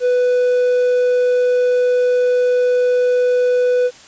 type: tone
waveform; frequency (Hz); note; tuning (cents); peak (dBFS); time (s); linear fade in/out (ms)
triangle; 495.8; B4; +7; -10; 0-3.91; 50
effects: white hiss -42 dBFS RMS until 4.07 s + resampled to 16000 Hz